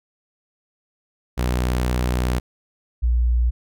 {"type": "tone pair in turn", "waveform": ["sawtooth", "sine"], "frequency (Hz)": [61.74, 59.71], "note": ["B1", "A#1"], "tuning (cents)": [0, 42], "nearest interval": "minor second", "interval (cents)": 58, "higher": "first", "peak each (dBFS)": -15, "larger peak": "neither", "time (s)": [[1.37, 2.4], [3.02, 3.51]], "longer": "first", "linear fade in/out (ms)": 20, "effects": []}